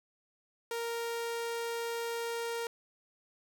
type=tone; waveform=sawtooth; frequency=465.5 Hz; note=A#4; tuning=2 cents flat; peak=-30 dBFS; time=0.71-2.67 s; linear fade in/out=2 ms; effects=none